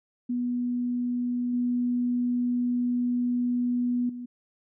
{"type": "tone with level steps", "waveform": "sine", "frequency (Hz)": 244.6, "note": "B3", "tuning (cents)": -16, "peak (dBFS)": [-25, -23, -34], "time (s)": [0.29, 4.26], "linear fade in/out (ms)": 10, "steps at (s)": [1.53, 4.09], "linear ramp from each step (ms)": 5, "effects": []}